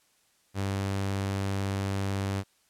sawtooth tone, 98 Hz, G2, in tune, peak -24 dBFS, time 0.54-2.44 s, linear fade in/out 50 ms, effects white hiss -67 dBFS RMS until 2.69 s + low-pass 11000 Hz 12 dB/octave

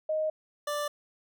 sine / 25% pulse tone pair in turn, 623 / 588 Hz, D#5 / D5, +2 / +2 cents, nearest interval minor second, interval 100 cents, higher first, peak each -26 dBFS, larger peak neither, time 0.09-0.3 / 0.67-0.88 s, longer neither, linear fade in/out 5 ms, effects none

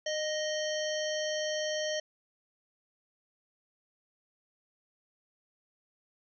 harmonic tone with a mistuned harmonic, 622.3 Hz, D#5, in tune, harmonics 1 / 3 / 5 / 7 / 9 / 10, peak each -32 / -39 / -39 / -45 / -41 / -45 dBFS, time 0.06-2 s, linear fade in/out 5 ms, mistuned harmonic 1, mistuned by -25 cents, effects none

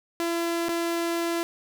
sawtooth tone with dropouts, 338 Hz, E4, 43 cents sharp, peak -21 dBFS, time 0.2-1.43 s, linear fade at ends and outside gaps 0 ms, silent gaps 0.684-0.691 s, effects none

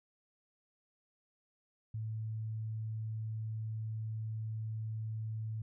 sine tone, 110 Hz, A2, in tune, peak -36 dBFS, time 1.94-5.62 s, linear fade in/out 5 ms, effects none

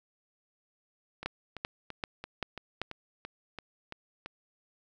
two click trains, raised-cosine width 0.3 ms, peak -24 / -16 dBFS, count 10 / 5, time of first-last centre 1.23-4.26 / 1.26-2.816 s, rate 2.97 / 2.57 Hz, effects none

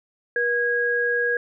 sine tone pair together, 480.1 / 1645 Hz, B4 / G#6, -49 / -17 cents, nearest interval octave + major sixth, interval 2132 cents, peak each -24 / -21 dBFS, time 0.36-1.37 s, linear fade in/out 2 ms, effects none

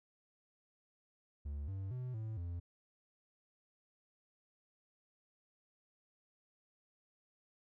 triangle tone with pitch steps, 72 / 96.7 / 126.2 / 110 / 86.4 Hz, D2 / G2 / B2 / A2 / F2, -34 / -23 / +38 / 0 / -18 cents, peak -37 dBFS, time 1.45-2.6 s, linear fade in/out 10 ms, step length 230 ms, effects none

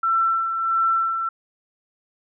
sine tone with tremolo, 1342 Hz, E6, 31 cents sharp, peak -16 dBFS, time 0.03-1.29 s, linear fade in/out 5 ms, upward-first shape sine, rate 1.5 Hz, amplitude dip 50%, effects none

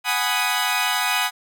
15% pulse chord, G# minor seventh, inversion third, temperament equal, 740 / 830.6 / 987.8 / 1244.5 Hz, F#5 / G#5 / B5 / D#6, 0 / 0 / 0 / 0 cents, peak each -19 dBFS, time 0.04-1.31 s, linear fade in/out 50 ms, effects none

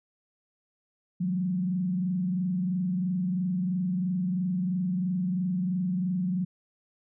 sine tone with frequency modulation, 182.3 Hz, F#3, 25 cents flat, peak -25 dBFS, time 1.2-6.45 s, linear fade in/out 10 ms, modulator 23 Hz, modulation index 0.57, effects none

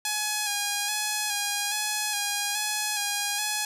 5% pulse tone with vibrato, 830.6 Hz, G#5, in tune, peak -14 dBFS, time 0.05-3.65 s, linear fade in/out 2 ms, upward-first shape square, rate 1.2 Hz, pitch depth 27 cents each way, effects none

